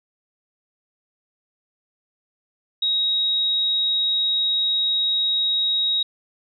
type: tone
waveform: sine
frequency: 3794 Hz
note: A#7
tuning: 30 cents sharp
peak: -18 dBFS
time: 2.82-6.03 s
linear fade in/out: 5 ms
effects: none